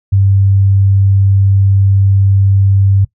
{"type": "tone", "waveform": "sine", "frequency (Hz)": 98, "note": "G2", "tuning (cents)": 0, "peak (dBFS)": -6, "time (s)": [0.12, 3.05], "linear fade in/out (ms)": 10, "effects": ["noise-tail reverb RT60 0.1 s tail -19 dB re dry"]}